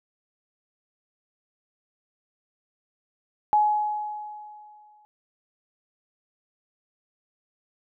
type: tone with exponential decay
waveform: sine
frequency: 843 Hz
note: G#5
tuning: 26 cents sharp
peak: -15 dBFS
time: 3.53-5.05 s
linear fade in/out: 0 ms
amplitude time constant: 330 ms
effects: none